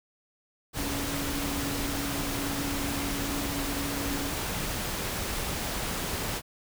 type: tone in noise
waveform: sine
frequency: 281.4 Hz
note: C#4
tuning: 26 cents sharp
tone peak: -34 dBFS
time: 0.75-4.32 s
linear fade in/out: 50 ms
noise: pink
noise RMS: -32 dBFS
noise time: 0.73-6.42 s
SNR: -5 dB
effects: none